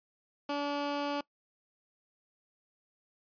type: tone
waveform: 15% pulse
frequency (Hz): 287.6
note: D4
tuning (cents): -36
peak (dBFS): -25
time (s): 0.49-1.21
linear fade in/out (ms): 5
effects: noise-tail reverb RT60 0.1 s tail -22 dB re dry + resampled to 11025 Hz